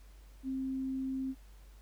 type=tone; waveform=sine; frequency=264.3 Hz; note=C4; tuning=18 cents sharp; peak=-33 dBFS; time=0.43-1.35 s; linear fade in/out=50 ms; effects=added 49 Hz sine -52 dBFS peak until 1.81 s + pink hiss -65 dBFS RMS until 1.81 s